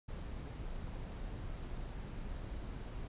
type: noise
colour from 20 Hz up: brown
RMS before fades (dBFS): -43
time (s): 0.08-3.08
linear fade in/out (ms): 10
effects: resampled to 8000 Hz